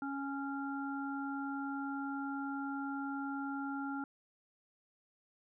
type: harmonic tone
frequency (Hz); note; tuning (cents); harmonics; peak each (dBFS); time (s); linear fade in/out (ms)
277; C#4; -1; 1 / 3 / 5; -38 / -44 / -43; 0.02-4.04; 2
effects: none